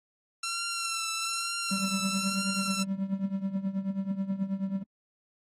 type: tone with vibrato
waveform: 10% pulse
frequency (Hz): 1354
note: E6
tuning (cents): +46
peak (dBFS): -22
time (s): 0.43-2.83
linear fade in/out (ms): 5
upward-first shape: triangle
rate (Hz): 1.1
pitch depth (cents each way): 39
type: tone with tremolo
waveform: triangle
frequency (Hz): 194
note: G3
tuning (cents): -18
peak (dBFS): -23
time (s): 1.71-4.83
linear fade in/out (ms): 5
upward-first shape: triangle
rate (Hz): 9.3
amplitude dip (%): 90
effects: AAC 32 kbps